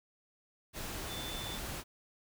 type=tone in noise; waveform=sine; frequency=3520 Hz; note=A7; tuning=in tune; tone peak=-43 dBFS; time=1.07-1.6 s; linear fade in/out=50 ms; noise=pink; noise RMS=-41 dBFS; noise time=0.73-1.84 s; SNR=-5 dB; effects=none